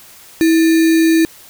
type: tone with sample-and-hold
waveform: sine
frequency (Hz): 325.2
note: E4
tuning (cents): -23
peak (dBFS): -8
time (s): 0.41-1.25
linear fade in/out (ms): 0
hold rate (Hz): 2100
effects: white hiss -41 dBFS RMS until 1.49 s